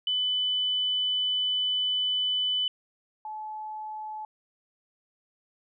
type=tone pair in turn; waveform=sine; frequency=3000 / 860.5 Hz; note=F#7 / A5; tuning=+23 / -39 cents; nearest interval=octave + minor seventh; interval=2162 cents; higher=first; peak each=-24 / -34 dBFS; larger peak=first; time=0.07-2.68 / 3.25-4.25 s; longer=first; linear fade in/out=2 ms; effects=none